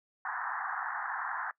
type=band-pass noise; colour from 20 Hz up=white; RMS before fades=-36 dBFS; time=0.25-1.51 s; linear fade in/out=2 ms; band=740 to 1800 Hz; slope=96 dB/octave; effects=noise-tail reverb RT60 0.1 s tail -21 dB re dry